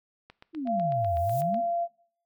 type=click train; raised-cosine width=0.3 ms; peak=-30 dBFS; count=11; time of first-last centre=0.3-1.544 s; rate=8.04 Hz
type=exponential two-way sweep; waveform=sine; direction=down then up; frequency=336.2 to 78.6 to 259.7 Hz; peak=-29 dBFS; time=0.53-1.62 s; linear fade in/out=50 ms; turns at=1.18 s
type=tone; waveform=sine; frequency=687 Hz; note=F5; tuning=29 cents flat; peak=-25 dBFS; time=0.65-1.88 s; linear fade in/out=50 ms
type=noise with exponential growth; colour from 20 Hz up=violet; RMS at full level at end=-38 dBFS; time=0.9-1.41 s; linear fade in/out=2 ms; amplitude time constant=110 ms
effects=noise-tail reverb RT60 0.6 s tail -19 dB re dry + MP3 96 kbps